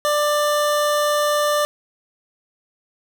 25% pulse tone, 592 Hz, D5, 14 cents sharp, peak -13 dBFS, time 0.05-1.65 s, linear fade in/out 0 ms, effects none

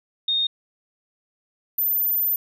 sine tone pair in turn, 3692 / 13939 Hz, A#7 / A9, -17 / -17 cents, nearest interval octave + major seventh, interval 2300 cents, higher second, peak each -19 dBFS, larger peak neither, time 0.28-0.47 / 1.78-2.36 s, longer second, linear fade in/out 5 ms, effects none

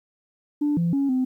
sine tone with pitch steps, 293.6 / 169.7 / 277.4 / 257 Hz, D4 / F3 / C#4 / C4, 0 / -49 / +1 / -31 cents, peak -18 dBFS, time 0.61-1.25 s, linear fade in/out 10 ms, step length 160 ms, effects tanh soft clip ceiling -16 dBFS + 10-bit

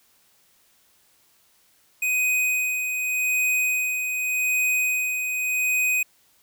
square tone with tremolo, 2500 Hz, D#7, 8 cents sharp, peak -20 dBFS, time 2.02-6.03 s, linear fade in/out 5 ms, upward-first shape sine, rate 0.85 Hz, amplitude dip 45%, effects white hiss -61 dBFS RMS until 6.42 s

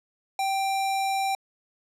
sine tone with sample-and-hold, 778 Hz, G5, 13 cents flat, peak -23 dBFS, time 0.39-1.35 s, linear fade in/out 2 ms, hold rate 3150 Hz, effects low-pass 11000 Hz 12 dB/octave

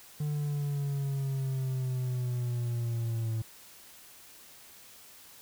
triangle exponential sweep, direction down, 149.9 to 111.6 Hz, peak -27 dBFS, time 0.2-3.42 s, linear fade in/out 5 ms, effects white hiss -53 dBFS RMS until 5.41 s

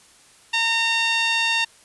sawtooth tone with band-pass filter, 915 Hz, A#5, 32 cents flat, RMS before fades -21 dBFS, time 0.53-1.65 s, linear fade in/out 10 ms, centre 3100 Hz, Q 2, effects white hiss -52 dBFS RMS until 1.84 s + resampled to 24000 Hz

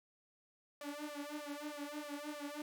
sawtooth tone with flanger, 293.7 Hz, D4, in tune, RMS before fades -45 dBFS, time 0.81-2.62 s, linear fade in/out 2 ms, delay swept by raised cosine 1.6 to 5.1 ms, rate 3.2 Hz, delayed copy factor +1, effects none

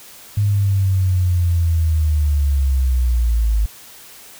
sine linear sweep, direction down, 103.83 to 51.91 Hz, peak -13 dBFS, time 0.37-3.66 s, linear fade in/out 5 ms, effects white hiss -41 dBFS RMS until 4.39 s

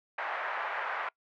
white band-pass noise, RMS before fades -35 dBFS, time 0.18-1.09 s, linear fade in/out 5 ms, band 620 to 1800 Hz, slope 24 dB/octave, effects noise-tail reverb RT60 0.1 s tail -24 dB re dry

